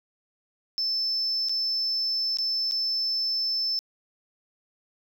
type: tone with dropouts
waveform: sine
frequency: 5280 Hz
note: E8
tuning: 2 cents sharp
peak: -23 dBFS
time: 0.78-3.79 s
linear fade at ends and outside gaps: 0 ms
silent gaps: 1.486-1.494 / 2.371-2.386 / 2.712-2.72 s
effects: tanh soft clip ceiling -20 dBFS + 10-bit